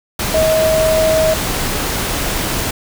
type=tone in noise; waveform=sine; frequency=635 Hz; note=D#5; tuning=35 cents sharp; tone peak=-11 dBFS; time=0.34-1.34 s; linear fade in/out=5 ms; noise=pink; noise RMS=-19 dBFS; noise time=0.19-2.71 s; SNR=+5 dB; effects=none